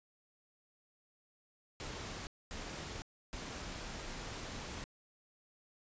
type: noise bursts at uneven times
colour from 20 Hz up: pink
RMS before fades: -44 dBFS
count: 3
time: 1.8-2.27 / 2.51-3.02 / 3.33-4.84 s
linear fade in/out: 0 ms
effects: resampled to 16000 Hz